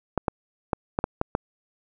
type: clicks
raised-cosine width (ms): 1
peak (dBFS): -8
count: 7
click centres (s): 0.177 / 0.282 / 0.732 / 0.989 / 1.041 / 1.214 / 1.351
effects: none